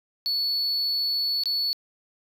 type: tone with dropouts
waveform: sine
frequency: 4427 Hz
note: C#8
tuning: 3 cents flat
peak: -20 dBFS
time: 0.26-1.73 s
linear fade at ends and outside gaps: 0 ms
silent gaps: 1.436-1.457 s
effects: tanh soft clip ceiling -22 dBFS + 10-bit